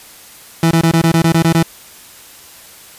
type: tone bursts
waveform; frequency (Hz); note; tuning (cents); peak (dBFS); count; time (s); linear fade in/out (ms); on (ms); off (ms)
30% pulse; 164.81; E3; 0; -6; 10; 0.63-1.628; 2; 80; 22
effects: white hiss -39 dBFS RMS until 2.98 s + resampled to 32000 Hz